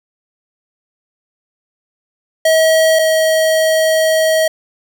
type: tone pair in turn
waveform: square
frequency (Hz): 640 / 637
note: D#5 / D#5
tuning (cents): +49 / +41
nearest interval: unison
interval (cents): 8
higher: first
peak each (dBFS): -9 / -11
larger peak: first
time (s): 2.45-2.99 / 2.99-4.48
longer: second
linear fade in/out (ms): 5
effects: none